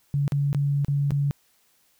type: tone with dropouts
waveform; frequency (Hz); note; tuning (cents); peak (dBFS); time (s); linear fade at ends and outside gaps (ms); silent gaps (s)
sine; 142; C#3; +42; -20; 0.14-1.31; 0; 0.279-0.321 / 0.53-0.547 / 0.847-0.883 / 1.107-1.119
effects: white hiss -64 dBFS RMS until 1.99 s